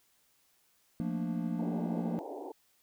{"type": "chord", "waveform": "triangle", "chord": "Bb major seventh", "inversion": "second", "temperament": "equal", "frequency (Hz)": [174.61, 220, 233.1, 293.7], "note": ["F3", "A3", "Bb3", "D4"], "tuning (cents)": [0, 0, 0, 0], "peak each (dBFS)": [-33, -38, -34, -38], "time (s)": [1, 2.19], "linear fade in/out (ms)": 0}
{"type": "band-pass noise", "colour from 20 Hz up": "pink", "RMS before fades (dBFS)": -42, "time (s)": [1.59, 2.52], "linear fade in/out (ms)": 5, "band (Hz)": [280, 910], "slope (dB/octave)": 96}
{"effects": ["white hiss -70 dBFS RMS until 2.82 s"]}